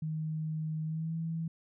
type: tone with pitch glide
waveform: sine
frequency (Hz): 156.7 to 163.54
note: D#3 to E3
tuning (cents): +13 to -13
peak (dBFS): -32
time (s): 0.02-1.48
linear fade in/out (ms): 5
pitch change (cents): +74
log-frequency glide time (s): 0.84-1.15
effects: none